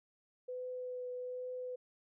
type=tone with vibrato; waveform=sine; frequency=501 Hz; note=B4; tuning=25 cents sharp; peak=-39 dBFS; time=0.48-1.76 s; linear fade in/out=10 ms; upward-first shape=triangle; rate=1.2 Hz; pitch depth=13 cents each way; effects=none